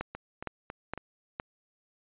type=two click trains; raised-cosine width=0.5 ms; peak=-23 / -18 dBFS; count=4 / 4; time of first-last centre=0.15-0.976 / 0.01-1.399 s; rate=3.63 / 2.16 Hz; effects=resampled to 8000 Hz